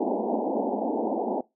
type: band-pass noise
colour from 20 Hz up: pink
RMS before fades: -27 dBFS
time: 0-1.41 s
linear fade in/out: 5 ms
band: 210 to 900 Hz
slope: 96 dB/octave
effects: noise-tail reverb RT60 0.2 s tail -20 dB re dry